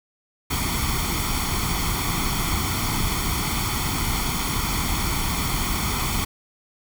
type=noise with comb filter; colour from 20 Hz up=pink; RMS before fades=-24 dBFS; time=0.5-6.25 s; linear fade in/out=10 ms; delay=0.9 ms; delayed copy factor=+0.75; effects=none